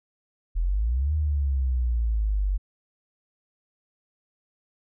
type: exponential two-way sweep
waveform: sine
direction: up then down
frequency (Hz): 39.52 to 77.78 to 46.7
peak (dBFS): -21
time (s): 0.55-2.58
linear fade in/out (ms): 20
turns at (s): 1.14
effects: none